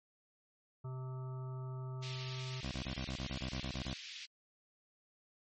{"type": "harmonic tone", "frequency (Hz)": 129.5, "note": "C3", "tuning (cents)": -17, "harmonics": [1, 3, 5, 7, 9, 10], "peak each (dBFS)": [-40, -53, -58, -58, -59, -59], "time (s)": [0.84, 2.61], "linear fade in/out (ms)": 10}
{"type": "band-pass noise", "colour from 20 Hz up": "white", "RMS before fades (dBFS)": -49, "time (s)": [2.02, 4.26], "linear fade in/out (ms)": 10, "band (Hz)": [2200, 4700], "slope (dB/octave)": 24}
{"type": "tone bursts", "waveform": "15% pulse", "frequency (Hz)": 65.41, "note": "C2", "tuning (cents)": 0, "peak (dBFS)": -32, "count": 12, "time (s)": [2.63, 3.936], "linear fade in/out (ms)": 5, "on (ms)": 85, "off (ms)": 26}
{"effects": ["MP3 32 kbps"]}